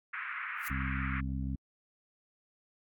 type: band-pass noise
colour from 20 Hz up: pink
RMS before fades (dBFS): -39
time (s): 0.13-1.21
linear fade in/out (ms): 10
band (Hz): 1200 to 2300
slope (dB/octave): 48
type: noise with exponential growth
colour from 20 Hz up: violet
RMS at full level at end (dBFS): -36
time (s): 0.56-0.68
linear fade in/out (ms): 1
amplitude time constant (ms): 25
type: harmonic tone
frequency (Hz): 66.1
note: C2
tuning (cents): +18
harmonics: 1 / 2 / 3 / 4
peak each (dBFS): -35 / -38 / -40 / -41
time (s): 0.7-1.56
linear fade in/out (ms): 5
effects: AAC 64 kbps